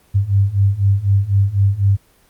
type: beating tone pair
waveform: sine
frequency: 97 / 101 Hz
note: G2 / G#2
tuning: -18 / -48 cents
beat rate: 4 Hz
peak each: -16 / -14 dBFS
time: 0.14-1.97 s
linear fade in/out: 20 ms
effects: pink hiss -54 dBFS RMS until 2.29 s + Opus 24 kbps